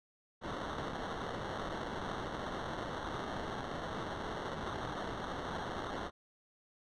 white noise with sample-and-hold, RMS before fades -40 dBFS, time 0.41-6.11 s, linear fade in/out 50 ms, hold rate 2450 Hz, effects low-pass 4000 Hz 12 dB/octave

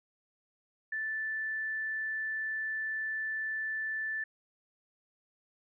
sine tone, 1758 Hz, A6, 2 cents flat, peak -32 dBFS, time 0.92-4.24 s, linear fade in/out 5 ms, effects none

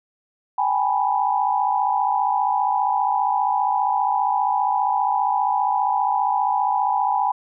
sine tone cluster, 786 / 841 / 986 Hz, G5 / G#5 / B5, +4 / +22 / -3 cents, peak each -22 dBFS, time 0.58-7.32 s, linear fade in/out 5 ms, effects none

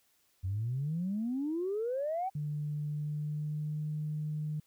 sine exponential sweep, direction up, 89.5 to 784 Hz, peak -30 dBFS, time 0.43-2.3 s, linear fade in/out 20 ms
sine tone with pitch glide, 148.7 to 152.09 Hz, D3 to D#3, +22 to -39 cents, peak -32 dBFS, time 2.35-4.6 s, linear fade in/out 5 ms, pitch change +39 cents, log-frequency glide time 2.88-3.86 s
effects tanh soft clip ceiling -26 dBFS + white hiss -71 dBFS RMS until 4.66 s

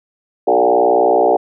sine tone with frequency modulation, 581 Hz, D5, 19 cents flat, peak -9 dBFS, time 0.47-1.37 s, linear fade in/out 10 ms, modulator 60.6 Hz, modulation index 3.8, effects none

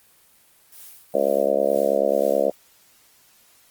blue noise with tremolo, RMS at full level -41 dBFS, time 0.72-2.55 s, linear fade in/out 5 ms, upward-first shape triangle, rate 2.1 Hz, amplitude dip 90%
harmonic tone, 69.3 Hz, C#2, in tune, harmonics 3 / 4 / 5 / 6 / 7 / 8 / 9 / 10, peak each -32 / -32 / -31 / -30 / -24 / -21 / -23 / -30 dBFS, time 1.14-2.5 s, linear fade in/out 5 ms
effects white hiss -56 dBFS RMS until 3.7 s + Opus 24 kbps

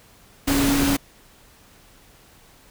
sine tone in noise, 279.1 Hz, C#4, 12 cents sharp, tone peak -19 dBFS, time 0.47-0.97 s, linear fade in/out 10 ms, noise pink, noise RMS -23 dBFS, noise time 0.47-0.97 s, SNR +1 dB, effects pink hiss -52 dBFS RMS until 2.7 s

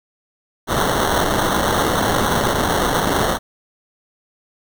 blue noise with sample-and-hold, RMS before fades -18 dBFS, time 0.67-3.39 s, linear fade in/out 50 ms, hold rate 2450 Hz, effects none

